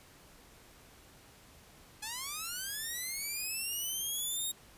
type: linear sweep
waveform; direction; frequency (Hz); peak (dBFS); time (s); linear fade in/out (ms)
5% pulse; up; 830.6 to 3765; -26; 2.02-4.52; 10
effects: pink hiss -58 dBFS RMS until 4.77 s + resampled to 32000 Hz